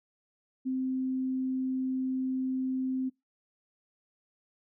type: tone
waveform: sine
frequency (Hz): 260.1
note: C4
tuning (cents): -10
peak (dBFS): -28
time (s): 0.65-3.1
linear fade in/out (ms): 20
effects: noise-tail reverb RT60 0.2 s tail -23 dB re dry